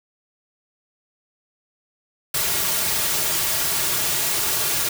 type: noise with comb filter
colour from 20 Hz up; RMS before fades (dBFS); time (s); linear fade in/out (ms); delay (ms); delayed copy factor
white; -22; 2.34-4.89; 5; 3.9; -0.55
effects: none